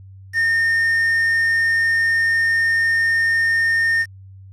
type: tone with quantisation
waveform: triangle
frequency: 1826 Hz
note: A#6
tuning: 36 cents flat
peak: -13 dBFS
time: 0.33-4.06 s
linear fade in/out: 50 ms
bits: 6
effects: added 96 Hz sine -38 dBFS peak until 4.52 s + low-pass 9000 Hz 12 dB/octave